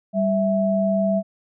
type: tone pair together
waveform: sine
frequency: 196 / 657.9 Hz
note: G3 / E5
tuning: 0 / -4 cents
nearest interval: octave + major sixth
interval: 2096 cents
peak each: -20 dBFS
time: 0.13-1.23 s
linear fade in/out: 50 ms
effects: none